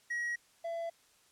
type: tone pair in turn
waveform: triangle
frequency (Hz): 1904 / 670.8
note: A#6 / E5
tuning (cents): +36 / +30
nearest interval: octave + tritone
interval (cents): 1806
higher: first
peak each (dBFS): -31 / -33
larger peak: first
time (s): 0.1-0.36 / 0.64-0.9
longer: neither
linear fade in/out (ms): 10
effects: white hiss -66 dBFS RMS until 1.31 s + low-pass 10000 Hz 12 dB/octave